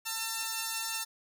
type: tone pair together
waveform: 5% pulse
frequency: 897.5 / 1349 Hz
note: A5 / E6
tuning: +34 / +40 cents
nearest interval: perfect fifth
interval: 706 cents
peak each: -23 / -25 dBFS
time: 0.05-1.05 s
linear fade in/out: 20 ms
effects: none